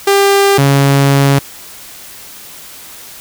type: tone pair in turn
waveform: sawtooth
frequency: 397.5 / 139.08 Hz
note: G4 / C#3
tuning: +24 / +6 cents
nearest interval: octave + tritone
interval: 1818 cents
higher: first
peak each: -3 dBFS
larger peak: neither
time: 0.07-0.58 / 0.58-1.39 s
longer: second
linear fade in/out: 5 ms
effects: white hiss -33 dBFS RMS until 3.2 s